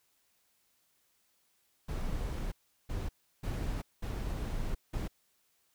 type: noise bursts at uneven times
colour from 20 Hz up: brown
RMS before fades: -35 dBFS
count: 5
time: 1.88-2.52 / 2.89-3.09 / 3.43-3.82 / 4.02-4.75 / 4.93-5.08 s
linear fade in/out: 10 ms
effects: white hiss -73 dBFS RMS until 5.74 s